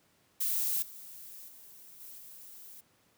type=noise with level steps; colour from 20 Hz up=violet; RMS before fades=-31 / -48 / -53 / -48 / -50 dBFS; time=0.4-2.81 s; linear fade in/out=10 ms; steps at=0.82 / 1.48 / 2 / 2.18 s; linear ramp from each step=5 ms; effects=pink hiss -68 dBFS RMS until 3.17 s + high-pass 100 Hz 12 dB/octave